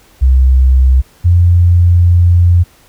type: tone pair in turn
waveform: sine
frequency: 64.9 / 87.46 Hz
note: C2 / F2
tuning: -13 / +3 cents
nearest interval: perfect fourth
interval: 516 cents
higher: second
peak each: -4 dBFS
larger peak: neither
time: 0.21-1.02 / 1.24-2.64 s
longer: second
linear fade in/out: 20 ms
effects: pink hiss -46 dBFS RMS until 2.88 s